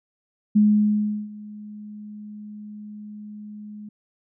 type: tone with ADSR envelope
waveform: sine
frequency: 210 Hz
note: G#3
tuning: 19 cents sharp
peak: -12 dBFS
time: 0.55-3.89 s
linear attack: 14 ms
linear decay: 720 ms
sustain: -23 dB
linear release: 5 ms
effects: none